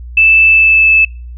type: tone with pitch glide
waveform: sine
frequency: 2637 to 2620 Hz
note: E7 to E7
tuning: 0 to -11 cents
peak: -4 dBFS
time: 0.17-1.05 s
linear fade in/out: 5 ms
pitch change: -11 cents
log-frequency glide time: 0.47-0.91 s
effects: noise-tail reverb RT60 0.4 s tail -25 dB re dry + added 60 Hz sine -25 dBFS peak until 1.37 s